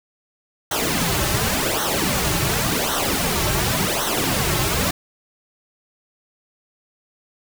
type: noise with flanger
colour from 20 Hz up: pink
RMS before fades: -21 dBFS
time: 0.71-4.91 s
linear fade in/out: 5 ms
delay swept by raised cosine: 0.41 to 4.21 ms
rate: 0.9 Hz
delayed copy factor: -0.75
effects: none